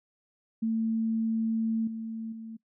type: tone with level steps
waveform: sine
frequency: 224.1 Hz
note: A3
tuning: 32 cents sharp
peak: -25 / -33 / -38 dBFS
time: 0.62-2.57 s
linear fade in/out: 10 ms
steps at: 1.87 / 2.32 s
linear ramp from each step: 5 ms
effects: noise-tail reverb RT60 0.1 s tail -22 dB re dry